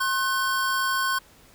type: tone pair together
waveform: square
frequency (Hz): 1069 / 1507.1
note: C6 / F#6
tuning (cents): +37 / +31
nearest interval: tritone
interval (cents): 594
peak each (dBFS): -26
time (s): 0-1.19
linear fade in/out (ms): 10
effects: pink hiss -54 dBFS RMS until 1.54 s